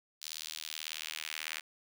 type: tone with high-pass filter sweep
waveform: sawtooth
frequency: 78.3 Hz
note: D#2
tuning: 11 cents sharp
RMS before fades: -42 dBFS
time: 0.21-1.61 s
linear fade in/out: 20 ms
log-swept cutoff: 4400 to 2100 Hz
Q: 1.6
effects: none